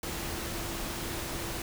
sine tone in noise, 337.3 Hz, E4, 40 cents sharp, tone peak -43 dBFS, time 0.03-1.62 s, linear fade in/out 2 ms, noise pink, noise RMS -36 dBFS, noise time 0.03-1.62 s, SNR -10 dB, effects none

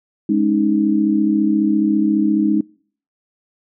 sine chord, Ab suspended fourth, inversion none, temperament just, 207.7 / 276.9 / 311.5 Hz, Ab3 / Db4 / Eb4, 0 / -2 / +2 cents, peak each -17 / -21 / -16 dBFS, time 0.29-2.61 s, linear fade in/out 5 ms, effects noise-tail reverb RT60 0.5 s tail -25 dB re dry

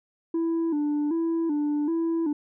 sine tone with vibrato, 312.3 Hz, D#4, 7 cents sharp, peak -20 dBFS, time 0.34-2.33 s, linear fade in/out 5 ms, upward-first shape square, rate 1.3 Hz, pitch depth 100 cents each way, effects tanh soft clip ceiling -22 dBFS

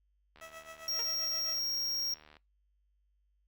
click train, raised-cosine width 0.3 ms, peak -39 dBFS, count 154, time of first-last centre 0.36-2.368 s, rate 76.2 Hz
15% pulse tone with tremolo, 651 Hz, E5, 22 cents flat, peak -38 dBFS, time 0.41-1.59 s, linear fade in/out 5 ms, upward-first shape triangle, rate 7.6 Hz, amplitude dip 85%
square tone, 5588 Hz, F8, in tune, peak -32 dBFS, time 0.88-2.14 s, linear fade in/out 2 ms
10% pulse tone with exponential decay, 462.7 Hz, A#4, 13 cents flat, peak -32 dBFS, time 0.99-1.12 s, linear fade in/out 2 ms, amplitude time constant 28 ms
effects noise-tail reverb RT60 0.2 s tail -21 dB re dry + added 50 Hz sine -70 dBFS peak until 3.47 s

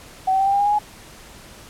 sine tone with pitch steps, 757 / 768 / 779.2 / 790.5 / 802 / 813.7 / 825.5 / 837.5 Hz, F#5 / G5 / G5 / G5 / G5 / G#5 / G#5 / G#5, +39 / -36 / -11 / +14 / +39 / -36 / -11 / +14 cents, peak -15 dBFS, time 0.27-0.79 s, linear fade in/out 10 ms, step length 65 ms, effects pink hiss -43 dBFS RMS until 1.69 s + low-pass 12000 Hz 12 dB/octave

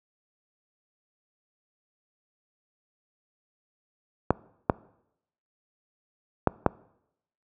clicks, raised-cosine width 1 ms, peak -4 dBFS, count 4, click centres 4.306 / 4.698 / 6.473 / 6.663 s, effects noise-tail reverb RT60 0.8 s tail -23 dB re dry + high-pass 60 Hz 12 dB/octave

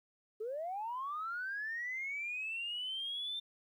sine linear sweep, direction up, 413.5 to 3598 Hz, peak -36 dBFS, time 0.4-3.4 s, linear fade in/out 10 ms, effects tanh soft clip ceiling -32 dBFS + 12-bit

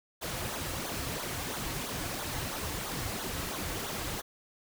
pink noise with flanger, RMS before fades -36 dBFS, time 0.21-4.22 s, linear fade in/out 20 ms, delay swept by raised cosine 0.38 to 5.08 ms, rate 3 Hz, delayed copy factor -0.7, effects none

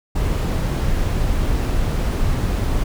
brown noise, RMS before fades -19 dBFS, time 0.15-2.84 s, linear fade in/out 10 ms, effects none

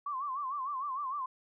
sine tone with vibrato, 1100 Hz, C#6, 14 cents flat, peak -33 dBFS, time 0.06-1.26 s, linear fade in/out 5 ms, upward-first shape sine, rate 6.6 Hz, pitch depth 130 cents each way, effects none

